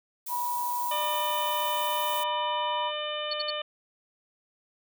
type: noise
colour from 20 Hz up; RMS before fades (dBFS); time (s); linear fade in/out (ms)
violet; -36; 0.26-2.24; 10
type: tone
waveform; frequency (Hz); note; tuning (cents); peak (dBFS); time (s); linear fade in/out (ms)
sine; 970; B5; -31; -28; 0.28-2.92; 50
type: harmonic tone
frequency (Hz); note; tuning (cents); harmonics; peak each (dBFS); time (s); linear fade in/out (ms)
600; D5; +37; 1 / 2 / 3 / 4 / 5 / 6; -34 / -37 / -42 / -42 / -35 / -40; 0.91-3.62; 5
type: tone bursts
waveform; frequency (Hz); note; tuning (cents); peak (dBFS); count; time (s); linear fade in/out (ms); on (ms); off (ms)
sine; 4400; C#8; -14; -28; 3; 3.31-3.505; 5; 25; 60
effects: none